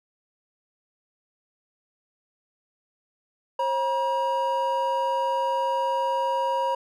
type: tone pair together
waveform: triangle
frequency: 536.5 / 956 Hz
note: C5 / A#5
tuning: +43 / +43 cents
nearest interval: minor seventh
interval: 1000 cents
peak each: -25 / -22 dBFS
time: 3.59-6.75 s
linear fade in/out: 5 ms
effects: none